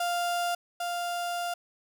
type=tone pair in turn; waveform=35% pulse; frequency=698.5 / 698.5 Hz; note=F5 / F5; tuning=0 / 0 cents; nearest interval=unison; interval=0 cents; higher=neither; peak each=-25 / -28 dBFS; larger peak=first; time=0-0.55 / 0.8-1.54 s; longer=second; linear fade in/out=5 ms; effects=none